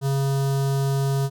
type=tone with notch filter; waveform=square; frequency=137.3 Hz; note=C#3; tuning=16 cents flat; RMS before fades=-22 dBFS; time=0.01-1.3 s; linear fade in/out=50 ms; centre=2200 Hz; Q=0.92; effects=none